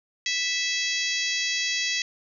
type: harmonic tone with a mistuned harmonic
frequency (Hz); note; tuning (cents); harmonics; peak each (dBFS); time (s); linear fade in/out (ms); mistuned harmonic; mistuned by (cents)
659.3; E5; 0; 3 / 4 / 5 / 6 / 7 / 8 / 9 / 10; -30 / -31 / -32 / -33 / -33 / -34 / -35 / -35; 0.26-2.02; 2; 4; -20
effects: none